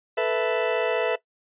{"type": "chord", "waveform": "40% pulse", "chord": "A suspended second", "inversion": "none", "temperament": "just", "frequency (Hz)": [440, 495, 660], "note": ["A4", "B4", "E5"], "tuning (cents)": [0, 4, 2], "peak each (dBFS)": -25, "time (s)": [0.17, 1.16], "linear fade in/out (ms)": 10, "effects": ["noise-tail reverb RT60 0.1 s tail -18 dB re dry", "resampled to 8000 Hz"]}